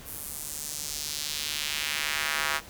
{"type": "tone with high-pass filter sweep", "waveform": "square", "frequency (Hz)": 74.4, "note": "D2", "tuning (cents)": 23, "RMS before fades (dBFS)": -32, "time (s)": [0.04, 2.61], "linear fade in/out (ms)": 50, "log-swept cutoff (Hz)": [12000, 1300], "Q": 1.3, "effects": ["pink hiss -47 dBFS RMS until 2.69 s"]}